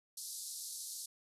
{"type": "band-pass noise", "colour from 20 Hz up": "white", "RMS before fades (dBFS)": -45, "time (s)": [0.17, 1.06], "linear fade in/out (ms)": 5, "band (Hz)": [4100, 12000], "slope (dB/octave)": 48, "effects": ["resampled to 32000 Hz"]}